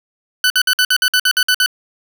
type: tone bursts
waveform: 20% pulse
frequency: 1497 Hz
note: F#6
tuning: 20 cents sharp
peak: -6 dBFS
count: 11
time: 0.44-1.661 s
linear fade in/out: 2 ms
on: 61 ms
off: 55 ms
effects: none